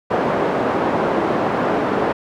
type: band-pass noise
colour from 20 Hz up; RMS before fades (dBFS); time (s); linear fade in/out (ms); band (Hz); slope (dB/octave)
pink; -19; 0.1-2.13; 10; 290 to 1000; 12
effects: none